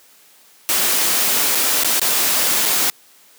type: noise with dropouts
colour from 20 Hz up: white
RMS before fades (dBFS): -17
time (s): 0.69-2.9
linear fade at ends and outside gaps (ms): 0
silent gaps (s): 1.549-1.554 / 1.835-1.846 / 1.996-2.016 / 2.653-2.658
effects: white hiss -50 dBFS RMS until 3.38 s + high-pass 200 Hz 12 dB/octave